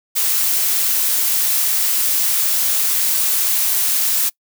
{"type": "noise", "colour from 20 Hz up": "blue", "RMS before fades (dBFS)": -17, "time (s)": [0.15, 4.3], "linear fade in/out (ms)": 20, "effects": ["noise-tail reverb RT60 0.1 s tail -24 dB re dry"]}